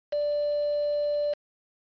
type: tone with quantisation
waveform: sine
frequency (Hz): 587.3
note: D5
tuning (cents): 0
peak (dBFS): -24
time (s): 0.12-1.34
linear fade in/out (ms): 10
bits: 6
effects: resampled to 11025 Hz